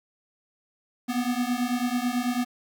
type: beating tone pair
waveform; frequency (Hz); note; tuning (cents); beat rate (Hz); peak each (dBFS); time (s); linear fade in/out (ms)
square; 241.2 / 250.3; B3 / B3; -41 / +23; 9.1; -28; 1.08-2.45; 20
effects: 9-bit